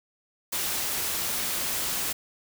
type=noise; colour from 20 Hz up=white; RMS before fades=-29 dBFS; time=0.52-2.13 s; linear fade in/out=10 ms; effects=none